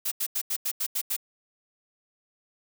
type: noise bursts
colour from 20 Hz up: blue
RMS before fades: -28 dBFS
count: 8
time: 0.05-1.166 s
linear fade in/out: 10 ms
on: 66 ms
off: 84 ms
effects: none